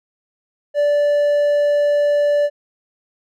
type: tone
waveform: triangle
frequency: 583 Hz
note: D5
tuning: 13 cents flat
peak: -11 dBFS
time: 0.74-2.5 s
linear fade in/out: 50 ms
effects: none